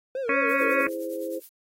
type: tone with vibrato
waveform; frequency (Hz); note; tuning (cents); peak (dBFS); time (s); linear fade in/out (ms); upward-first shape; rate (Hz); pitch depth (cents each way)
triangle; 498.3; B4; +15; -25; 0.15-0.81; 2; sine; 5.3; 160
type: harmonic tone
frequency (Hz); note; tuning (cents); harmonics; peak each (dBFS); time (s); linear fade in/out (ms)
277.2; C#4; 0; 1 / 2 / 4 / 5 / 6 / 7 / 8 / 9; -30 / -30 / -30 / -30 / -30 / -30 / -30 / -30; 0.29-0.87; 2
type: noise with tremolo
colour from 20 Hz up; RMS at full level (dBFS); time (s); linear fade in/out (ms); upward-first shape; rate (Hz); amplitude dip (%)
violet; -42; 0.49-1.49; 0; triangle; 9.7; 90
type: chord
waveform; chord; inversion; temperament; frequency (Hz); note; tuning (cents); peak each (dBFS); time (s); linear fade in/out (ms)
sine; E augmented; none; equal with one note detuned; 329.6 / 415.3 / 521.1; E4 / G#4 / B#4; 0 / 0 / -7; -33 / -36 / -31; 0.6-1.4; 20
effects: AAC 48 kbps